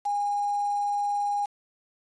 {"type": "tone with quantisation", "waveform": "sine", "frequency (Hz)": 817, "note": "G#5", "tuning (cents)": -29, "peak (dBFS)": -24, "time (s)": [0.05, 1.46], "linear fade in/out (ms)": 10, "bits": 7, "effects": ["resampled to 22050 Hz"]}